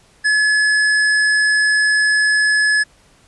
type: tone with tanh clipping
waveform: sine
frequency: 1706 Hz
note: G#6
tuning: 46 cents sharp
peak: -14 dBFS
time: 0.24-2.84 s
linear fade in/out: 20 ms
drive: 17 dB
effects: pink hiss -52 dBFS RMS until 3.27 s + resampled to 24000 Hz